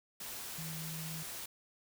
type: tone in noise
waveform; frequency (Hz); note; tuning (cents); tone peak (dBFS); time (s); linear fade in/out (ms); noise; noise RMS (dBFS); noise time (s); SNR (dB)
sine; 160; D#3; +49; -42; 0.58-1.23; 5; white; -44; 0.2-1.46; -1
effects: none